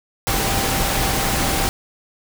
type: tone in noise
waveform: sine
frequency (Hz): 784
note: G5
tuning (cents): 0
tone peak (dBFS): -28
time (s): 0.27-1.69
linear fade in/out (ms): 0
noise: pink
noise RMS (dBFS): -20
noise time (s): 0.27-1.69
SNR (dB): -11
effects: none